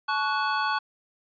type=tone cluster; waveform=square; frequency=865 / 1118 / 1475 Hz; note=A5 / C#6 / F#6; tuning=-30 / +14 / -6 cents; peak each=-29 dBFS; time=0.08-0.79 s; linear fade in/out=10 ms; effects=resampled to 11025 Hz